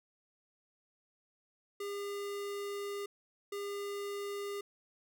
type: tone bursts at uneven times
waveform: square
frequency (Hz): 404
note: G#4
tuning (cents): -48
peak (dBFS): -38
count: 2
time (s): 1.8-3.06 / 3.52-4.61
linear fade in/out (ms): 5
effects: none